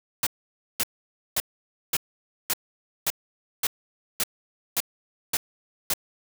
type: noise bursts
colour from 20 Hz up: white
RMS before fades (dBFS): -24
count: 11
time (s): 0.23-5.937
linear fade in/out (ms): 2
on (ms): 37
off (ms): 530
effects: none